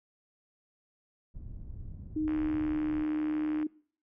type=low-pass noise; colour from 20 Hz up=pink; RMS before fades=-43 dBFS; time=1.34-3.04 s; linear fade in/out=10 ms; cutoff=120 Hz; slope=12 dB/octave
type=tone with pitch glide; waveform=sine; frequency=308.9 to 305.9 Hz; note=D#4 to D#4; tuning=-12 to -29 cents; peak=-28 dBFS; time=2.16-3.67 s; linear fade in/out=5 ms; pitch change=-17 cents; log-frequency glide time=2.32-2.74 s
type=click train; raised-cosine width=0.5 ms; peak=-29 dBFS; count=99; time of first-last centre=2.28-3.628 s; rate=72.7 Hz
effects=noise-tail reverb RT60 0.5 s tail -22 dB re dry